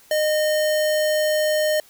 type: tone with sample-and-hold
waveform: sine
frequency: 613 Hz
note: D#5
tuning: 26 cents flat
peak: -17 dBFS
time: 0.11-1.8 s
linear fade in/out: 2 ms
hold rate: 2450 Hz
effects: white hiss -52 dBFS RMS until 1.89 s